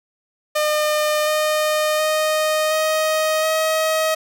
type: tone with pitch steps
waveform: sawtooth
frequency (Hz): 606 / 612.7 / 619.4 / 626.3 / 633.2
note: D#5 / D#5 / D#5 / D#5 / D#5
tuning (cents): -46 / -27 / -8 / +11 / +30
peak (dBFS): -13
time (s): 0.55-4.15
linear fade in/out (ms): 10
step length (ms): 720
effects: none